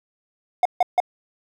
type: tone bursts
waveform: triangle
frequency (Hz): 722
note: F#5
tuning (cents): -43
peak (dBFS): -11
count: 3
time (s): 0.63-1.002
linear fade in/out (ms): 2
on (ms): 24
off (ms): 150
effects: none